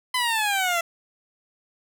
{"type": "exponential sweep", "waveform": "15% pulse", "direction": "down", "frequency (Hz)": [1021, 668], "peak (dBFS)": -15, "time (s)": [0.14, 0.81], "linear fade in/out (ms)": 5, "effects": []}